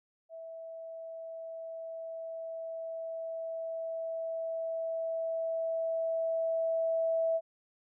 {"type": "tone with level ramp", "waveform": "sine", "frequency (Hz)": 655, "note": "E5", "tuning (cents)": -11, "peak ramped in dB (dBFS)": [-42, -26], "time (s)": [0.29, 7.41], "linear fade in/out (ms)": 50, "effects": []}